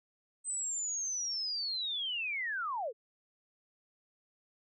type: linear sweep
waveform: sine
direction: down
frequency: 8250 to 410 Hz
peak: -33 dBFS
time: 0.44-2.93 s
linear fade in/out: 50 ms
effects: none